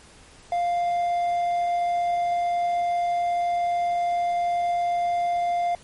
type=tone; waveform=triangle; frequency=698.5 Hz; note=F5; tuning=in tune; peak=-19 dBFS; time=0.52-5.75 s; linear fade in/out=2 ms; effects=pink hiss -50 dBFS RMS until 5.83 s + MP3 48 kbps